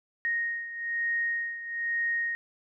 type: beating tone pair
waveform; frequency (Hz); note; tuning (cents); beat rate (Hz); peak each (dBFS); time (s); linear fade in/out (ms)
sine; 1864.7 / 1865.8; A#6 / A#6; 0 / +1; 1.1; -29 / -34; 0.25-2.35; 0
effects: none

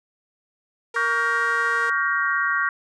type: tone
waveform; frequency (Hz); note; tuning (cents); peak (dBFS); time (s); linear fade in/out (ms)
sawtooth; 466.2; A#4; 0; -27; 0.94-1.9; 5
type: chord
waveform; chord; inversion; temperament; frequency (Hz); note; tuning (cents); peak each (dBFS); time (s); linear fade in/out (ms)
sine; G half-diminished seventh; second; just; 1128.9 / 1411.2 / 1568 / 1881.6; Db6 / F6 / G6 / Bb6; +31 / +18 / 0 / +16; -25; 0.96-2.69; 2
effects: resampled to 22050 Hz

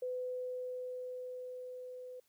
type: tone with level ramp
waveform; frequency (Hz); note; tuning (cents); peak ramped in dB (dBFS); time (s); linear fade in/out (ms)
sine; 503; B4; +32; -35 to -45; 0.02-2.2; 5
effects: white hiss -75 dBFS RMS until 2.28 s

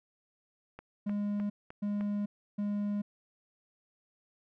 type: click train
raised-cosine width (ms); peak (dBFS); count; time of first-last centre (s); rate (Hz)
0.5; -30; 5; 0.79-2.01; 3.28
type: tone bursts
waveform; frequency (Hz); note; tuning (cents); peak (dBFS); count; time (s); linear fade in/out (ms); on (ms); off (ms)
triangle; 205.3; G#3; -20; -28; 3; 1.06-3.02; 10; 440; 320
effects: none

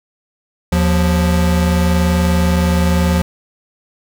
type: tone pair together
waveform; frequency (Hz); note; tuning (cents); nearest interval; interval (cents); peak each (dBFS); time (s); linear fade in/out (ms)
square; 78.67 / 176.6; D#2 / F3; +20 / +20; octave + major second; 1400; -15; 0.72-3.22; 5
effects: none

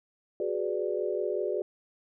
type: chord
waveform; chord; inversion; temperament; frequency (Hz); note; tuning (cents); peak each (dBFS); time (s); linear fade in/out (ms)
sine; G# half-diminished seventh; third; equal; 370 / 415.3 / 493.9 / 587.3; F#4 / G#4 / B4 / D5; 0 / 0 / 0 / 0; -32 / -32 / -35 / -34; 0.4-1.62; 2
effects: none

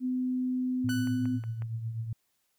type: tone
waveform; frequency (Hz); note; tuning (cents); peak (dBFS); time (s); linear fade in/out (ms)
sine; 253.9; B3; +48; -27; 0-1.4; 50
type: tone with tremolo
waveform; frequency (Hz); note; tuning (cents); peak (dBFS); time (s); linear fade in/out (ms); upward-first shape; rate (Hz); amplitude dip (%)
sine; 113.4; A#2; -47; -29; 0.84-2.13; 5; triangle; 8; 60
type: click train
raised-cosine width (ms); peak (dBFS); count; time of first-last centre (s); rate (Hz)
0.5; -32; 5; 0.89-1.621; 5.47
type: tone with exponential decay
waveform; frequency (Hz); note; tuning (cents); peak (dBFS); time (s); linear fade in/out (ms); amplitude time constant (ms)
sawtooth; 1491; F#6; +13; -30; 0.89-1.63; 5; 160
effects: white hiss -75 dBFS RMS until 2.58 s

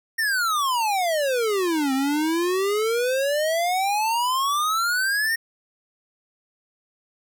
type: exponential two-way sweep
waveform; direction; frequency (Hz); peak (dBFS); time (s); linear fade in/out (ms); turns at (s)
square; down then up; 1857 to 261.6 to 1857; -21; 0.18-5.36; 10; 1.93
effects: none

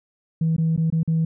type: tone with dropouts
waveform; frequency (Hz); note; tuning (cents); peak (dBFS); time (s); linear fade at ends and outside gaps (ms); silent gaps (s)
sine; 162; E3; -30; -16; 0.41-1.25; 5; 0.565-0.581 / 0.764-0.776 / 0.902-0.924 / 1.032-1.076
effects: tanh soft clip ceiling -14 dBFS

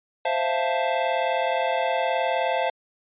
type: chord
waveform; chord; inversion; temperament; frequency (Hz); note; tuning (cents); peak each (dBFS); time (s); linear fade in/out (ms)
square; F major seventh; second; equal; 523.3 / 659.3 / 698.5 / 880; C5 / E5 / F5 / A5; 0 / 0 / 0 / 0; -28; 0.25-2.7; 5
effects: resampled to 8000 Hz

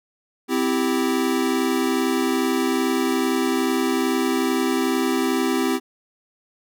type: chord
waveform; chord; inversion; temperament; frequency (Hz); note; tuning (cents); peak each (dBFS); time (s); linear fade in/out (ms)
square; C major; none; equal with one note detuned; 258.5 / 329.6 / 392; C4 / E4 / G4; -21 / 0 / 0; -23 / -25 / -25; 0.48-5.8; 50
effects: none

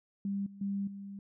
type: tone with level steps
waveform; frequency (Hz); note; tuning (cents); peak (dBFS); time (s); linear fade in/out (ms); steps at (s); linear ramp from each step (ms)
sine; 198.6; G3; +23; -31 / -47 / -31 / -41; 0.25-1.19; 2; 0.46 / 0.61 / 0.87; 5
effects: none

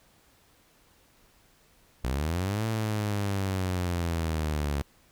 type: linear two-way sweep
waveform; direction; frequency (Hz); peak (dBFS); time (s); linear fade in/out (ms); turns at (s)
sawtooth; up then down; 59.1 to 112.2 to 70.2; -23; 2.04-4.82; 0; 2.65
effects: pink hiss -62 dBFS RMS until 5.11 s

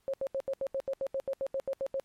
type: tone bursts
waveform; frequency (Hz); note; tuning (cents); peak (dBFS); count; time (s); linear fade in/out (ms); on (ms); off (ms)
sine; 541; C#5; -42; -29; 15; 0.08-1.998; 0; 56; 77
effects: pink hiss -73 dBFS RMS until 2.04 s + MP3 64 kbps

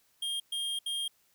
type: tone bursts at uneven times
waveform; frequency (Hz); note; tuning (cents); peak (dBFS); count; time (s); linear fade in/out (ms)
square; 3221; G7; +46; -32; 3; 0.22-0.4 / 0.52-0.79 / 0.86-1.08; 5
effects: white hiss -69 dBFS RMS until 1.34 s

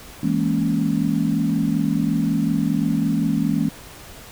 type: chord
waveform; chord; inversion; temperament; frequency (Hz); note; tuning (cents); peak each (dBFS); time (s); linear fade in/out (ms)
sine; A# half-diminished seventh; second; equal; 164.81 / 207.7 / 233.1 / 277.2; E3 / G#3 / A#3 / C#4; 0 / 0 / 0 / 0; -23; 0.23-3.69; 5
effects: pink hiss -41 dBFS RMS until 4.31 s

